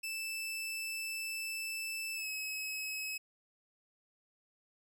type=tone with pitch glide; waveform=sawtooth; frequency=2641 to 2563 Hz; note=E7 to E7; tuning=+3 to -49 cents; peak=-34 dBFS; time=0.03-3.18 s; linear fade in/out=10 ms; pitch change=-52 cents; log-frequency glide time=2.14-2.28 s; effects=none